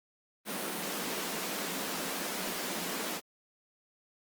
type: high-pass noise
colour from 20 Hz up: pink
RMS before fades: -36 dBFS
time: 0.45-3.21 s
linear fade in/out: 50 ms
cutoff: 170 Hz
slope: 96 dB/octave
effects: Opus 32 kbps

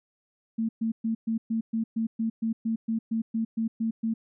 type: tone bursts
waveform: sine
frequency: 225 Hz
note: A3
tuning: 39 cents sharp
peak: -24 dBFS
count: 16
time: 0.58-4.14 s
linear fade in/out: 10 ms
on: 110 ms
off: 120 ms
effects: none

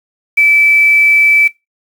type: tone with quantisation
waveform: sine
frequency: 2313 Hz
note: D7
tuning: 27 cents flat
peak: -5 dBFS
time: 0.37-1.48 s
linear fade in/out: 10 ms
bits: 5
effects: noise-tail reverb RT60 0.2 s tail -19 dB re dry

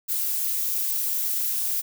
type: noise with amplitude modulation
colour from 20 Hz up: violet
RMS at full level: -23 dBFS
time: 0.08-1.82 s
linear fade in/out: 20 ms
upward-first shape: sine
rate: 228 Hz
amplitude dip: 60%
effects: none

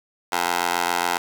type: tone with high-pass filter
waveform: 15% pulse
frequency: 87.31 Hz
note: F2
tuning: in tune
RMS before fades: -23 dBFS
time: 0.32-1.18 s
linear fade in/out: 5 ms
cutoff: 770 Hz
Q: 1.3
effects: 8-bit

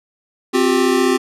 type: chord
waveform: square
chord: C suspended fourth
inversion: none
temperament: equal with one note detuned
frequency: 261.6 / 356.8 / 392 Hz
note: C4 / F4 / G4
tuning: 0 / +37 / 0 cents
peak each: -18 dBFS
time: 0.53-1.18 s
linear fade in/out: 20 ms
effects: low-pass 11000 Hz 12 dB/octave

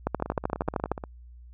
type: two click trains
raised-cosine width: 1 ms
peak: -11 / -20 dBFS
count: 12 / 15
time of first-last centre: 0.07-0.916 / 0.2-1.038 s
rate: 13 / 16.7 Hz
effects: added 60 Hz sine -45 dBFS peak until 1.53 s

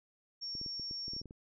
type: tone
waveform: sine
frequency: 5500 Hz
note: F8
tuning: 27 cents flat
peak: -38 dBFS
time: 0.41-1.22 s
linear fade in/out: 20 ms
type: clicks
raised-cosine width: 3 ms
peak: -36 dBFS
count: 11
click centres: 0.552 / 0.614 / 0.662 / 0.797 / 0.911 / 1.081 / 1.135 / 1.165 / 1.215 / 1.257 / 1.309 s
effects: none

